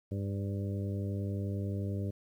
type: harmonic tone with a mistuned harmonic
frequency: 99.9 Hz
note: G2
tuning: 33 cents sharp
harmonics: 1 / 2 / 3 / 4 / 5 / 6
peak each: -33 / -39 / -43 / -45 / -47 / -49 dBFS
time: 0.11-2.11 s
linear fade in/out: 10 ms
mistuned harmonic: 6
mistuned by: -25 cents
effects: 11-bit